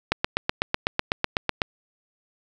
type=click train; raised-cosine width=0.3 ms; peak=-4 dBFS; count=13; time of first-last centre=0.12-1.618 s; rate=8.01 Hz; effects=none